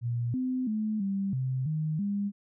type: tone with pitch steps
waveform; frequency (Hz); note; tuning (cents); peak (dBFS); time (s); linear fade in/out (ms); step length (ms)
sine; 119.1 / 255.9 / 215.3 / 196.2 / 130 / 155.4 / 201.9; A#2 / C4 / A3 / G3 / C3 / D#3 / G#3; +38 / -38 / -37 / +2 / -11 / -2 / -49; -27; 0.01-2.32; 50; 330
effects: none